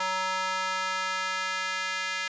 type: tone with high-pass filter sweep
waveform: square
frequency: 187.2 Hz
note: F#3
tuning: 20 cents sharp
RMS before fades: -30 dBFS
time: 0-2.28 s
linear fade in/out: 5 ms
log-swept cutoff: 1000 to 1800 Hz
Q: 1.7
effects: resampled to 16000 Hz